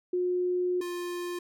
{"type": "tone pair in turn", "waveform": ["sine", "square"], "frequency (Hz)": [360, 352], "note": ["F#4", "F4"], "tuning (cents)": [-47, 14], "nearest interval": "unison", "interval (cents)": 39, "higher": "first", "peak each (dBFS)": [-25, -33], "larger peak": "first", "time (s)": [[0.13, 0.81], [0.81, 1.39]], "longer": "first", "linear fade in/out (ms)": 5, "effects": []}